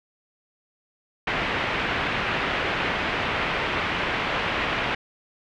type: low-pass noise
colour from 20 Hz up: white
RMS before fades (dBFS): -26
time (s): 1.27-4.95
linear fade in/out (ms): 5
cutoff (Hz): 2700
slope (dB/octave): 24
effects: none